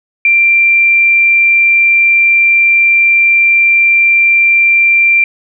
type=tone; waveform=sine; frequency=2364 Hz; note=D7; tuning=11 cents sharp; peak=-5 dBFS; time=0.25-5.24 s; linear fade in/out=2 ms; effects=none